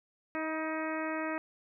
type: harmonic tone with a mistuned harmonic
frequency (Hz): 315.4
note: D#4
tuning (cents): +24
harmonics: 1 / 2 / 3 / 4 / 5 / 6 / 7 / 8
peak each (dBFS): -36 / -38 / -42 / -41 / -43 / -42 / -46 / -47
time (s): 0.35-1.38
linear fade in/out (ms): 0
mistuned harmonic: 3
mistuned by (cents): +17
effects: none